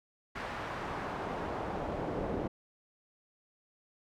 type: noise with band-pass filter sweep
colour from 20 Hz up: brown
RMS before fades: -37 dBFS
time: 0.35-2.48 s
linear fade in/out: 10 ms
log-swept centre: 1500 to 490 Hz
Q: 1
effects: none